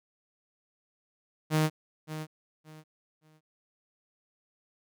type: tone with echo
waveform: sawtooth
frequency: 155.56 Hz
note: D#3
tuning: in tune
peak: -19 dBFS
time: 1.5-1.7 s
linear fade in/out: 50 ms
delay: 570 ms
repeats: 3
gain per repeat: -12 dB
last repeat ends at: 3.41 s
effects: none